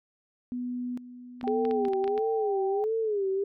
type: tone with tremolo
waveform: sine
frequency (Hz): 246.9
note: B3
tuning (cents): 0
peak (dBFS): -30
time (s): 0.52-2.19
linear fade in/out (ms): 0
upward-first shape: square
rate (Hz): 1.1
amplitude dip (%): 75
type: clicks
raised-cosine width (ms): 0.3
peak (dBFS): -25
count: 9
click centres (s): 1.412 / 1.478 / 1.652 / 1.711 / 1.852 / 1.934 / 2.042 / 2.078 / 2.178
type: tone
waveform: sine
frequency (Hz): 781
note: G5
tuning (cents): -7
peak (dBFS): -32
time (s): 1.44-2.84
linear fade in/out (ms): 0
type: tone with vibrato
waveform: sine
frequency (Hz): 415.3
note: G#4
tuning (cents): 0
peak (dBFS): -25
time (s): 1.47-3.44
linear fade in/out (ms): 5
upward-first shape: sine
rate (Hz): 1.5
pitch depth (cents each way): 140
effects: none

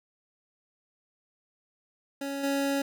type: tone with level steps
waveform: 25% pulse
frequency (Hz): 277.9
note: C#4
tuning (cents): +4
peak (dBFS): -28 / -22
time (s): 2.21-2.82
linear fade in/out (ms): 5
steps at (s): 2.43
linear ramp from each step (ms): 10
effects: none

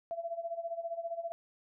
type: tone with tremolo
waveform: sine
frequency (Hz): 673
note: E5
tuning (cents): +36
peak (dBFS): -32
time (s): 0.11-1.32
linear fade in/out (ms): 0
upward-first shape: sine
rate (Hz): 15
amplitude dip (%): 80
effects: none

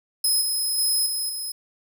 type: tone with level steps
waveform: 15% pulse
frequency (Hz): 5110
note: D#8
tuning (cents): +45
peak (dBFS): -13 / -17 / -14 / -19 / -23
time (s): 0.24-1.52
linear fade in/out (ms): 5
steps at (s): 0.41 / 0.78 / 1.06 / 1.29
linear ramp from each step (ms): 5
effects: none

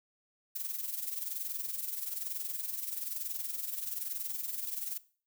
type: noise with amplitude modulation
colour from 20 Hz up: violet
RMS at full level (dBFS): -35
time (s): 0.55-4.98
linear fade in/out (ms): 10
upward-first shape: sine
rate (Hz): 21.1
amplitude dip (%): 65
effects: noise-tail reverb RT60 0.4 s tail -18 dB re dry

